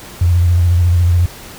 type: tone with vibrato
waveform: sine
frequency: 87.31 Hz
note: F2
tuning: in tune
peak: -8 dBFS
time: 0.21-1.26 s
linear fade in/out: 5 ms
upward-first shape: sine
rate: 14 Hz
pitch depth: 51 cents each way
effects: pink hiss -34 dBFS RMS until 1.58 s